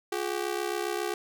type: ring-modulated tone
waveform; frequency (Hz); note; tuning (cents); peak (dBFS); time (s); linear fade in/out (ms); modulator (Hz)
sawtooth; 387; G4; -22; -22; 0.12-1.14; 2; 33.7
effects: none